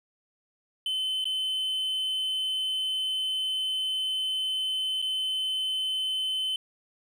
triangle tone with dropouts, 3054 Hz, G7, 46 cents flat, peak -25 dBFS, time 0.86-6.56 s, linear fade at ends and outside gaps 2 ms, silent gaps 1.243-1.254 / 5.018-5.024 s, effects none

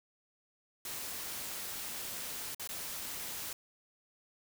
white noise with dropouts, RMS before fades -41 dBFS, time 0.85-3.53 s, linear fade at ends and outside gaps 2 ms, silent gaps 2.547-2.596 / 2.675-2.69 s, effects none

